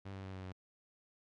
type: tone with pitch steps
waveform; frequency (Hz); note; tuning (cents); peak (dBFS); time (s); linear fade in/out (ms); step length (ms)
sawtooth; 97.7 / 96.47 / 95.25 / 94.05 / 92.86; G2 / G2 / G2 / F#2 / F#2; -5 / -27 / -49 / +29 / +7; -40; 0.05-0.525; 10; 95
effects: low-pass 4000 Hz 12 dB/octave